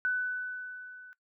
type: tone with level ramp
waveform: sine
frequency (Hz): 1497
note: F#6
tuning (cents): +20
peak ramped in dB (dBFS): -25 to -47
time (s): 0.05-1.13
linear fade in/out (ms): 0
effects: noise-tail reverb RT60 0.1 s tail -19 dB re dry